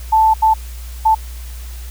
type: tone bursts at uneven times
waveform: sine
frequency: 880 Hz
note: A5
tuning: in tune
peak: -8 dBFS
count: 3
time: 0.12-0.34 / 0.42-0.54 / 1.05-1.15 s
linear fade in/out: 10 ms
effects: added 60 Hz sine -27 dBFS peak until 1.9 s + white hiss -40 dBFS RMS until 1.9 s